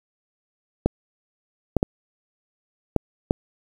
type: clicks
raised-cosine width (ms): 2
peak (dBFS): -4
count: 5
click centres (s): 0.86 / 1.767 / 1.829 / 2.963 / 3.309
effects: 7-bit